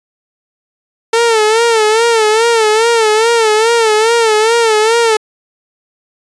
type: tone with vibrato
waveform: sawtooth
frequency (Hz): 447.4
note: A4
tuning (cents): +29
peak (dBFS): -4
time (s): 1.13-5.17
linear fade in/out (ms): 5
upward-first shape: sine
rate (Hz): 2.4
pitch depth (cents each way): 87
effects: resampled to 22050 Hz